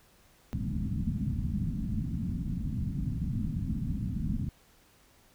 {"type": "low-pass noise", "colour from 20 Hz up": "white", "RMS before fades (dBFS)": -32, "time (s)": [0.53, 4.49], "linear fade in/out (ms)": 0, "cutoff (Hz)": 240, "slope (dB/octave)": 48, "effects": ["pink hiss -62 dBFS RMS until 5.34 s"]}